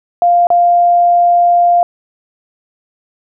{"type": "tone with dropouts", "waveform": "sine", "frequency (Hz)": 698.5, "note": "F5", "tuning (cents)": 0, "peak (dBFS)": -6, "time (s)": [0.22, 1.83], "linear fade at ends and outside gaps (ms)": 1, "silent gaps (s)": [0.47, 0.503], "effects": []}